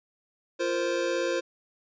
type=chord; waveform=square; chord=F suspended fourth; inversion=none; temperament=equal with one note detuned; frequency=346.6 / 466.2 / 523.3 Hz; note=F4 / Bb4 / C5; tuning=-13 / 0 / 0 cents; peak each=-31 / -34 / -29 dBFS; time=0.59-1.41 s; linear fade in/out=20 ms; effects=resampled to 16000 Hz